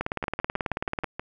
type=two click trains; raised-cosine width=0.5 ms; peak=-12 / -16 dBFS; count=20 / 7; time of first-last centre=0.01-1.043 / 0.24-1.195 s; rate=18.4 / 6.28 Hz; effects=none